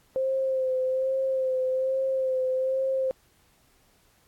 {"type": "tone with vibrato", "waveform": "sine", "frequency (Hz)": 523.3, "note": "C5", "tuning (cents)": 0, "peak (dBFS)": -23, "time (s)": [0.16, 3.11], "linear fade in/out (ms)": 0, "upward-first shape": "sine", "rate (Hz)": 1.2, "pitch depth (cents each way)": 27, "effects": ["pink hiss -63 dBFS RMS until 4.27 s", "AAC 64 kbps"]}